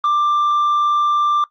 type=tone with tanh clipping; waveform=sine; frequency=1183 Hz; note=D6; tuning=12 cents sharp; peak=-14 dBFS; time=0.04-1.44 s; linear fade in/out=2 ms; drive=3 dB; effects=noise-tail reverb RT60 0.1 s tail -19 dB re dry + Opus 24 kbps